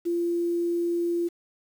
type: tone with quantisation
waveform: sine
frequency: 343.8 Hz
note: F4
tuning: 27 cents flat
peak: -23 dBFS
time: 0.05-1.29 s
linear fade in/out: 20 ms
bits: 8
effects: none